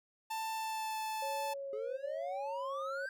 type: tone with pitch glide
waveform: 45% pulse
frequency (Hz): 887 to 873.8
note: A5 to A5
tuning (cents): +14 to -12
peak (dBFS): -36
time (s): 0.3-1.54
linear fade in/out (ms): 10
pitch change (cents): -26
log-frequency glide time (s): 0.54-0.97
type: tone with vibrato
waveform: sine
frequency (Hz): 550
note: C#5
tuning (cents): -14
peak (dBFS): -39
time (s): 1.22-3.06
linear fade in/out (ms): 5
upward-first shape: triangle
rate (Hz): 1.1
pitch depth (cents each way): 34
type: exponential sweep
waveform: triangle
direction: up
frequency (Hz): 416.2 to 1598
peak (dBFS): -37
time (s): 1.73-3.09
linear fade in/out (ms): 2
effects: none